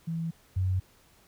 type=tone pair in turn; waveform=sine; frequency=164.81 / 93.19 Hz; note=E3 / F#2; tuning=0 / +13 cents; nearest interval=minor seventh; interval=987 cents; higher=first; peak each=-29 / -24 dBFS; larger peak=second; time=0.07-0.31 / 0.56-0.8 s; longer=neither; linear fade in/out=10 ms; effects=pink hiss -61 dBFS RMS until 1.27 s